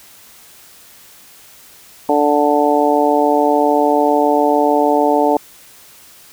harmonic tone, 146.83 Hz, D3, in tune, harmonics 2 / 3 / 4 / 5 / 6, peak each -17 / -17 / -17 / -17 / -17 dBFS, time 2.09-5.37 s, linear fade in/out 2 ms, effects white hiss -43 dBFS RMS until 6.32 s

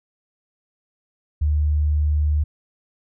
sine tone, 75 Hz, D2, 37 cents sharp, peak -16 dBFS, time 1.41-2.44 s, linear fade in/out 10 ms, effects none

